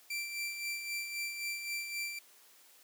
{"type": "tone with tremolo", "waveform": "sawtooth", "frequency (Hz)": 2349, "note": "D7", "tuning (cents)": 0, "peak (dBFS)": -31, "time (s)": [0.1, 2.19], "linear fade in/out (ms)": 5, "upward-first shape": "sine", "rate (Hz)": 3.8, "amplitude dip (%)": 50, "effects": ["white hiss -61 dBFS RMS until 2.83 s", "high-pass 300 Hz 12 dB/octave"]}